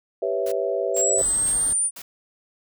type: chord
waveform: sine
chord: C# half-diminished seventh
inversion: second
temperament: equal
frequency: 392 / 493.9 / 554.4 / 659.3 Hz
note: G4 / B4 / C#5 / E5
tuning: 0 / 0 / 0 / 0 cents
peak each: -27 dBFS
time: 0.22-1.22 s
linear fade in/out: 5 ms
type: noise bursts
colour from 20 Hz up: white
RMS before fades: -38 dBFS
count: 4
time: 0.46-2.02 s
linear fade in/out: 5 ms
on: 60 ms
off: 440 ms
type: exponential sweep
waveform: sine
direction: up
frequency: 7500 to 9397 Hz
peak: -19 dBFS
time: 0.94-1.91 s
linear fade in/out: 50 ms
type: band-stop noise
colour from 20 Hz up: pink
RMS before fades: -37 dBFS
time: 1.17-1.74 s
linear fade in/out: 20 ms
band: 2000 to 3100 Hz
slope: 96 dB/octave
effects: none